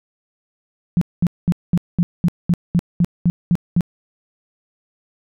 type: tone bursts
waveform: sine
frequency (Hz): 173.6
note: F3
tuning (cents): -10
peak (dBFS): -11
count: 12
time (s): 0.97-3.808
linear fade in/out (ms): 0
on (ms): 44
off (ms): 210
effects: none